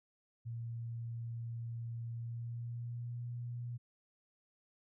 sine tone with pitch glide, 116.4 to 120.37 Hz, A#2 to B2, -2 to -44 cents, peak -39 dBFS, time 0.45-3.78 s, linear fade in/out 20 ms, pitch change +58 cents, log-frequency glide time 2.12-3.24 s, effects none

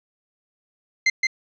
40% pulse tone with echo, 2080 Hz, C7, 11 cents flat, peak -14 dBFS, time 1.06-1.1 s, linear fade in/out 5 ms, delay 170 ms, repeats 1, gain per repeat -2 dB, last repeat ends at 1.27 s, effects resampled to 16000 Hz + 8-bit

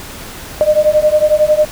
sine beating tone pair, 603 / 614 Hz, D5 / D#5, +46 / -23 cents, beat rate 11 Hz, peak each -11 dBFS, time 0.61-1.65 s, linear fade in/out 0 ms, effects pink hiss -30 dBFS RMS until 1.71 s

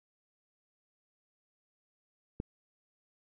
click, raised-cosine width 3 ms, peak -22 dBFS, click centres 2.401 s, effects none

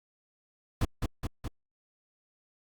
brown noise with echo, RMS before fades -26 dBFS, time 0.81-0.85 s, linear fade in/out 5 ms, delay 210 ms, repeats 3, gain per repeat -3 dB, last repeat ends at 1.48 s, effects Opus 48 kbps

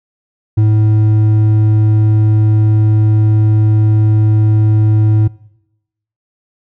sine tone with hard clipping, 107.7 Hz, A2, 37 cents flat, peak -8 dBFS, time 0.57-5.28 s, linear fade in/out 10 ms, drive 5 dB, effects noise-tail reverb RT60 0.9 s tail -22 dB re dry

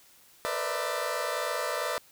20% pulse tone cluster, 459.1 / 485.4 / 508 / 593 / 655 Hz, A#4 / B4 / B4 / D5 / E5, -26 / -30 / +49 / +17 / -11 cents, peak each -35 / -35 / -31 / -28 / -30 dBFS, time 0.45-1.98 s, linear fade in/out 0 ms, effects white hiss -58 dBFS RMS until 2.11 s

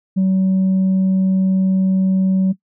sine tone, 189.3 Hz, F#3, 40 cents sharp, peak -10 dBFS, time 0.16-2.53 s, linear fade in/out 20 ms, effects noise-tail reverb RT60 0.1 s tail -18 dB re dry + tanh soft clip ceiling -11 dBFS

